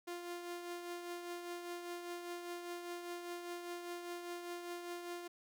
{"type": "tone with tremolo", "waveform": "sawtooth", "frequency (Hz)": 349.2, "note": "F4", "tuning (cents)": 0, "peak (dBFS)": -37, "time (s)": [0.07, 5.28], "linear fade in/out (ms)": 10, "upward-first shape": "triangle", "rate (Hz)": 5, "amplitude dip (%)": 50, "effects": []}